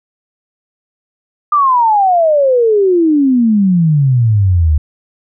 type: exponential sweep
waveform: sine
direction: down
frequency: 1214 to 73 Hz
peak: -7 dBFS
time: 1.52-4.78 s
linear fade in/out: 5 ms
effects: none